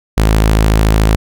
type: tone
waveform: sawtooth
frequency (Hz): 53.7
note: A1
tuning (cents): -41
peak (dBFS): -4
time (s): 0.17-1.16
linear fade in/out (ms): 10
effects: none